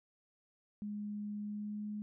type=tone with pitch glide; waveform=sine; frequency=207.7 to 209.7 Hz; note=G#3 to G#3; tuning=0 to +17 cents; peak=-38 dBFS; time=0.82-2.02 s; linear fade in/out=0 ms; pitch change=+17 cents; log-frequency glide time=1.4-1.86 s; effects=none